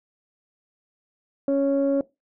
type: tone pair together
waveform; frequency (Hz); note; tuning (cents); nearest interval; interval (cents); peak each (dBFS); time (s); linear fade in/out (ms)
sine; 277.2 / 554.4; C#4 / C#5; 0 / 0; octave; 1200; -20; 1.48-2.01; 2
effects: noise-tail reverb RT60 0.2 s tail -19 dB re dry + tanh soft clip ceiling -14 dBFS